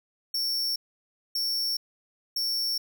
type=tone bursts; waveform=45% pulse; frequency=5460 Hz; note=F8; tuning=40 cents flat; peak=-26 dBFS; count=3; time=0.34-2.78 s; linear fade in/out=5 ms; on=420 ms; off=590 ms; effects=none